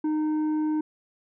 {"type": "tone with tanh clipping", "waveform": "sine", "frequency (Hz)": 307.7, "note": "D#4", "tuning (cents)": -19, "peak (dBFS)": -24, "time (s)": [0.04, 0.81], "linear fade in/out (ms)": 5, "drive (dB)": 6, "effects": []}